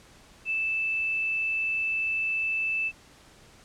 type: tone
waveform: sine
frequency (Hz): 2637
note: E7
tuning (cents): 0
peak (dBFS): -25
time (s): 0.45-2.92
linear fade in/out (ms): 50
effects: pink hiss -54 dBFS RMS until 3.64 s + low-pass 9000 Hz 12 dB/octave